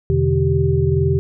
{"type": "tone cluster", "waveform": "sine", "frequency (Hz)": [85.7, 128.4, 150.1, 388.9], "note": ["F2", "C3", "D3", "G4"], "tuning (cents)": [-32, -32, 38, -14], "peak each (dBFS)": -19, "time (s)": [0.1, 1.19], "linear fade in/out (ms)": 0, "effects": []}